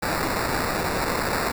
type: noise with sample-and-hold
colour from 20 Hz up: blue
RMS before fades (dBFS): -25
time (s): 0.02-1.52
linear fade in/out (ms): 10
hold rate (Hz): 3150
effects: none